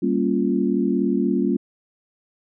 sine chord, G half-diminished seventh, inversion none, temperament equal, 196 / 233.1 / 277.2 / 349.2 Hz, G3 / Bb3 / Db4 / F4, 0 / 0 / 0 / 0 cents, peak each -23 / -23 / -23 / -24 dBFS, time 0.02-1.57 s, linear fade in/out 10 ms, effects none

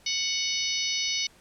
harmonic tone, 740 Hz, F#5, in tune, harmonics 3 / 4 / 5 / 6 / 7 / 8, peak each -33 / -33 / -33 / -33 / -33 / -33 dBFS, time 0.06-1.27 s, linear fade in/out 5 ms, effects pink hiss -57 dBFS RMS until 1.4 s + low-pass 11000 Hz 12 dB/octave

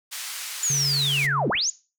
white band-pass noise, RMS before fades -34 dBFS, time 0.11-1.27 s, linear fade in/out 20 ms, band 1300 to 9700 Hz, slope 12 dB/octave
sine linear two-way sweep, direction down then up, 7040 to 173.8 to 7040 Hz, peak -21 dBFS, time 0.63-1.7 s, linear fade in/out 2 ms, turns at 1.49 s
triangle tone, 140.9 Hz, C#3, 29 cents sharp, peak -24 dBFS, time 0.7-1.5 s, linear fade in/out 2 ms
clicks, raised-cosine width 3 ms, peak -30 dBFS, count 2, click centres 1.245 / 1.552 s
effects noise-tail reverb RT60 0.3 s tail -18 dB re dry

